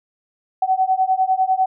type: beating tone pair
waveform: sine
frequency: 750 / 760 Hz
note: F#5 / F#5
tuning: +23 / +46 cents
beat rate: 10 Hz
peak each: -18 dBFS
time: 0.62-1.66 s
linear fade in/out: 5 ms
effects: none